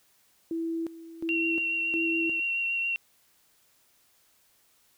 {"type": "tone with tremolo", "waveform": "sine", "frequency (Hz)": 329.6, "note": "E4", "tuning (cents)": 0, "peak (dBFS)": -28, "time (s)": [0.51, 2.4], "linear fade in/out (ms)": 2, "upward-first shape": "square", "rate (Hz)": 1.4, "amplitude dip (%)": 80}
{"type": "tone with vibrato", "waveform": "sine", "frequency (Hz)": 2740, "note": "F7", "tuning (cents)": -34, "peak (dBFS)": -26, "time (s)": [1.29, 2.96], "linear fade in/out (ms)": 0, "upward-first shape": "triangle", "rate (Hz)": 7.1, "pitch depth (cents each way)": 18}
{"effects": ["white hiss -65 dBFS RMS until 4.97 s"]}